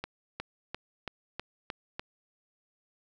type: accelerating click train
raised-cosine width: 0.3 ms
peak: -19 dBFS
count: 7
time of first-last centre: 0.04-1.995 s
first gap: 360 ms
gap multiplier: 0.96
effects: none